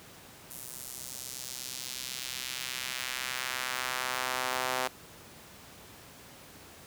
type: tone with high-pass filter sweep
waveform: sawtooth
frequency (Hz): 128.2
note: C3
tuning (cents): -35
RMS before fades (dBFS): -36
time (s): 0.5-4.88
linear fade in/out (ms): 10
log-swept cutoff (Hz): 9900 to 700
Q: 0.97
effects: pink hiss -51 dBFS RMS until 6.86 s + high-pass 80 Hz 12 dB/octave